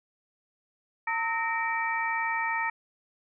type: tone cluster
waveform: sine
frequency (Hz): 908 / 1285 / 1850 / 2312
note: A#5 / E6 / A#6 / D7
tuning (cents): -46 / -45 / -14 / -28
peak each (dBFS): -30 / -35 / -31 / -33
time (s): 1.07-2.7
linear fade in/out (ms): 5
effects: none